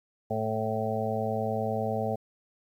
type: harmonic tone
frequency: 110 Hz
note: A2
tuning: in tune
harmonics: 1 / 2 / 4 / 5 / 6 / 7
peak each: -34 / -34 / -34 / -34 / -34 / -34 dBFS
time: 0.3-2.16 s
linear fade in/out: 10 ms
effects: 10-bit